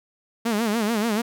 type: tone with vibrato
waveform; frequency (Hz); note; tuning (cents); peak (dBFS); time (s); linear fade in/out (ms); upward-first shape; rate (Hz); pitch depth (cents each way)
sawtooth; 220; A3; 0; -17; 0.45-1.22; 10; sine; 6.9; 130
effects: none